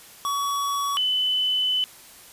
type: tone pair in turn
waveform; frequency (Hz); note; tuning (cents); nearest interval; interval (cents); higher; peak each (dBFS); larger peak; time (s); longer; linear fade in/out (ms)
square / sine; 1129 / 3014; C#6 / F#7; +31 / +31; octave + perfect fourth; 1700; second; -24 / -20; second; 0.25-0.97 / 0.97-1.84; second; 0
effects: white hiss -47 dBFS RMS until 2.32 s + resampled to 32000 Hz